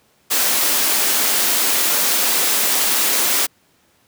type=high-pass noise; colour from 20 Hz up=white; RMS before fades=-17 dBFS; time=0.3-3.47 s; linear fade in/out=20 ms; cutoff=210 Hz; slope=24 dB/octave; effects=pink hiss -58 dBFS RMS until 4.07 s + high-pass 100 Hz 12 dB/octave